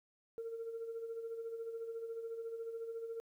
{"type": "tone with tremolo", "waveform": "sine", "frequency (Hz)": 457.2, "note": "A#4", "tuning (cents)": -34, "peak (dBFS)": -37, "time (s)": [0.38, 3.2], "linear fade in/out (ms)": 0, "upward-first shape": "sine", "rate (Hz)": 14, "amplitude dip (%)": 55, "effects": ["tanh soft clip ceiling -36 dBFS", "12-bit"]}